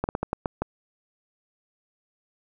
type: slowing click train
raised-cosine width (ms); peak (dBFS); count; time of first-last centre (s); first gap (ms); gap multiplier
1; -11; 7; 0.04-0.62; 49; 1.27
effects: none